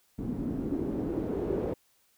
white noise with low-pass filter sweep, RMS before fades -32 dBFS, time 0.18-1.74 s, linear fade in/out 10 ms, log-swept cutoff 240 to 430 Hz, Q 3.1, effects white hiss -68 dBFS RMS until 2.17 s

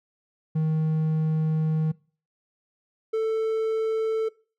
triangle tone pair in turn, 157.3 / 442.7 Hz, D#3 / A4, +19 / +11 cents, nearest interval octave + tritone, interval 1792 cents, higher second, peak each -19 / -20 dBFS, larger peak first, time 0.55-1.92 / 3.13-4.29 s, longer first, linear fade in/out 10 ms, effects noise-tail reverb RT60 0.4 s tail -23 dB re dry

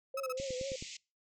sine tone with vibrato, 525 Hz, C5, 6 cents sharp, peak -36 dBFS, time 0.14-0.76 s, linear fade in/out 5 ms, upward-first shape triangle, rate 4.2 Hz, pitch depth 91 cents each way
35% pulse tone bursts, 1289 Hz, E6, 39 cents flat, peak -35 dBFS, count 3, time 0.17-0.326 s, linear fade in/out 5 ms, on 32 ms, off 30 ms
white band-pass noise, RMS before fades -47 dBFS, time 0.37-0.97 s, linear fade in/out 5 ms, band 2000 to 7500 Hz, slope 96 dB/octave
click train, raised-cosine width 3 ms, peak -31 dBFS, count 5, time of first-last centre 0.4-0.825 s, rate 9.42 Hz
effects noise-tail reverb RT60 0.3 s tail -25 dB re dry

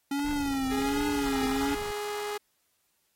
square tone with vibrato, 277.2 Hz, C#4, in tune, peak -28 dBFS, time 0.11-1.75 s, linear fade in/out 5 ms, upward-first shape triangle, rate 1.3 Hz, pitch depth 100 cents each way
brown noise, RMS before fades -41 dBFS, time 0.24-1.92 s, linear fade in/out 5 ms
sawtooth tone, 415.3 Hz, G#4, in tune, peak -28 dBFS, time 0.71-2.38 s, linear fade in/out 10 ms
effects white hiss -73 dBFS RMS until 3.15 s + AAC 48 kbps

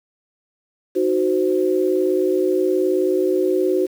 sine chord, C diminished, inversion first, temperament equal with one note detuned, 311.1 / 370 / 518.1 Hz, Eb4 / Gb4 / C5, 0 / 0 / -17 cents, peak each -23 / -17 / -23 dBFS, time 0.95-3.87 s, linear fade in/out 20 ms, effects 7-bit

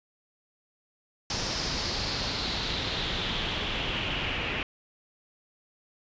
pink noise with low-pass filter sweep, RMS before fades -31 dBFS, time 1.3-4.63 s, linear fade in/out 2 ms, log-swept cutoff 5400 to 2600 Hz, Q 4, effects resampled to 16000 Hz

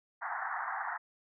pink band-pass noise, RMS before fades -37 dBFS, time 0.21-0.98 s, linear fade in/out 20 ms, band 720 to 1900 Hz, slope 96 dB/octave, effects none

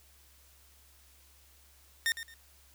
sawtooth tone with echo, 1827 Hz, A#6, 35 cents flat, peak -23 dBFS, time 2.06-2.12 s, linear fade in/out 0 ms, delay 110 ms, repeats 2, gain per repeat -12 dB, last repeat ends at 2.34 s, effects added 68 Hz sine -62 dBFS peak until 2.74 s + white hiss -62 dBFS RMS until 2.74 s

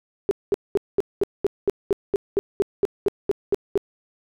sine tone bursts, 399.6 Hz, G4, 33 cents sharp, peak -15 dBFS, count 16, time 0.29-3.776 s, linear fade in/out 0 ms, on 21 ms, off 210 ms, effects none

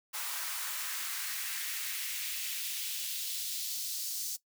white noise with high-pass filter sweep, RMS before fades -37 dBFS, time 0.13-4.37 s, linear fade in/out 20 ms, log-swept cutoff 1000 to 5300 Hz, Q 1.5, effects noise-tail reverb RT60 0.1 s tail -17 dB re dry

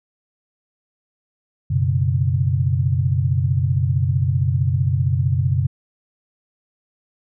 sine chord, F# suspended fourth, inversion none, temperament just, 92.5 / 123.33 / 138.75 Hz, F#2 / B2 / C#3, 0 / -2 / +2 cents, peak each -20 dBFS, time 1.7-5.67 s, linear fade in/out 10 ms, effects none

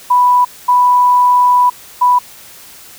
sine tone bursts at uneven times, 987.8 Hz, B5, in tune, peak -6 dBFS, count 3, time 0.1-0.45 / 0.68-1.7 / 2.01-2.19 s, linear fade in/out 10 ms, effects white hiss -37 dBFS RMS until 2.98 s

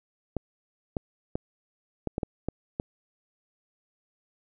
clicks, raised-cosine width 2 ms, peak -15 dBFS, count 8, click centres 0.367 / 0.968 / 1.355 / 2.073 / 2.181 / 2.232 / 2.486 / 2.799 s, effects none

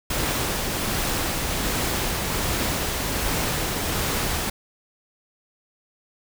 pink noise with tremolo, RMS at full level -24 dBFS, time 0.1-4.5 s, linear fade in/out 5 ms, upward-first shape triangle, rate 1.3 Hz, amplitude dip 25%, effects none

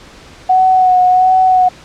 sine tone with vibrato, 740 Hz, F#5, in tune, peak -6 dBFS, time 0.49-1.69 s, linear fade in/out 10 ms, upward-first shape sine, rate 1.4 Hz, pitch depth 24 cents each way, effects pink hiss -38 dBFS RMS until 1.84 s + low-pass 6000 Hz 12 dB/octave

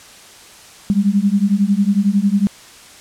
sine beating tone pair, 195.2 / 206.2 Hz, G3 / G#3, -7 / -12 cents, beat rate 11 Hz, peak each -15 dBFS, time 0.9-2.47 s, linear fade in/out 0 ms, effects white hiss -41 dBFS RMS until 3 s + low-pass 9000 Hz 12 dB/octave

